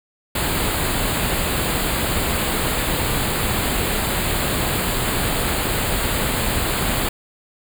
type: band-stop noise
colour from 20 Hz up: pink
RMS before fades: -21 dBFS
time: 0.35-7.09 s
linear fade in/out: 5 ms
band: 4700 to 7000 Hz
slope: 96 dB/octave
effects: none